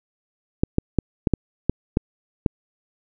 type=clicks; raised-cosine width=3 ms; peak=-4 dBFS; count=8; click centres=0.635 / 0.784 / 0.987 / 1.272 / 1.337 / 1.696 / 1.971 / 2.462 s; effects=none